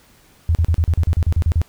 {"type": "tone bursts", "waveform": "sine", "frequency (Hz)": 82.41, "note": "E2", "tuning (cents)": 0, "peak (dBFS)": -12, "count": 12, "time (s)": [0.49, 1.616], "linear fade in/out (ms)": 0, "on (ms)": 59, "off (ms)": 38, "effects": ["pink hiss -52 dBFS RMS until 1.68 s"]}